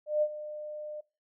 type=tone with ADSR envelope; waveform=sine; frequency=603 Hz; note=D5; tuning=46 cents sharp; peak=-22 dBFS; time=0.06-1.01 s; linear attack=160 ms; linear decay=59 ms; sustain=-15 dB; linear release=11 ms; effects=noise-tail reverb RT60 0.3 s tail -21 dB re dry